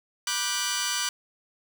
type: chord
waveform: 10% pulse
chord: G major seventh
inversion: first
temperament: just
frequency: 980 / 1176 / 1470 / 1568 Hz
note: B5 / D6 / F#6 / G6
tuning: -14 / +2 / -12 / 0 cents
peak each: -26 / -24 / -24 / -24 dBFS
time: 0.27-1.09 s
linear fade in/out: 2 ms
effects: none